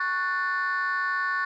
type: chord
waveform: sine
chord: F# minor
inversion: second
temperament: just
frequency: 1110 / 1480 / 1776 Hz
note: C#6 / F#6 / A6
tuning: +2 / 0 / +16 cents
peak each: -27 dBFS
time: 0-1.45 s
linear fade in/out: 5 ms
effects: tanh soft clip ceiling -20 dBFS